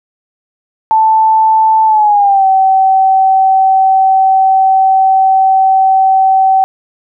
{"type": "tone with pitch glide", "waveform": "sine", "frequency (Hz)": [880, 766.1], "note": ["A5", "G5"], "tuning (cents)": [0, -40], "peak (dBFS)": -5, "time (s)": [0.91, 6.64], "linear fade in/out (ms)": 0, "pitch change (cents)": -240, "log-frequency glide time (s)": [1.86, 2.46], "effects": []}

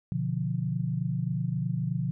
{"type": "chord", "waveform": "sine", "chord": "B diminished", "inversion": "none", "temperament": "equal", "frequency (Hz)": [123.47, 146.83, 174.61], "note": ["B2", "D3", "F3"], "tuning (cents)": [0, 0, 0], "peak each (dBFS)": -31, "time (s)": [0.12, 2.11], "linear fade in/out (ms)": 0, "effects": []}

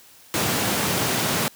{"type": "high-pass noise", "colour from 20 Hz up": "pink", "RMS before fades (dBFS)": -23, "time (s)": [0.34, 1.48], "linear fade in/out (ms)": 0, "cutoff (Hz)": 100, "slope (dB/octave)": 24, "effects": ["white hiss -50 dBFS RMS until 1.55 s", "high-pass 60 Hz 12 dB/octave"]}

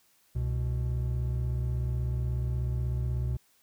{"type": "tone pair together", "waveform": "triangle", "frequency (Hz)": [66.6, 123], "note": ["C2", "B2"], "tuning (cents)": [31, -7], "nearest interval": "major seventh", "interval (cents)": 1062, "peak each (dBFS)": -28, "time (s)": [0.35, 3.37], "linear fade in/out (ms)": 10, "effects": ["white hiss -66 dBFS RMS until 3.62 s"]}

